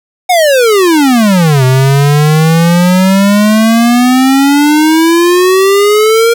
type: exponential two-way sweep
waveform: square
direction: down then up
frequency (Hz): 747 to 127.6 to 469.4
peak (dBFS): -5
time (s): 0.29-6.34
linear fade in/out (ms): 10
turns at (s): 1.64
effects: none